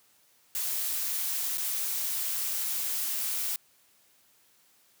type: noise with dropouts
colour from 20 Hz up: blue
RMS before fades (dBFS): -31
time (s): 0.55-3.56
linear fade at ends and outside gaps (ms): 1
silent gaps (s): 1.574-1.58
effects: white hiss -64 dBFS RMS until 5 s + high-pass 80 Hz 12 dB/octave